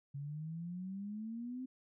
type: exponential sweep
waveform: sine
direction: up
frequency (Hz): 138.3 to 261.6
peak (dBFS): -40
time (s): 0.14-1.66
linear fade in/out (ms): 10
effects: none